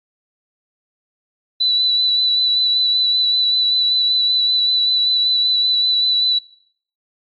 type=tone with vibrato; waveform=sine; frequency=3972 Hz; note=B7; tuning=9 cents sharp; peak=-13 dBFS; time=1.6-6.39 s; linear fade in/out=10 ms; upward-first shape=sine; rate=5.2 Hz; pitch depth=21 cents each way; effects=noise-tail reverb RT60 0.6 s tail -21 dB re dry + MP3 32 kbps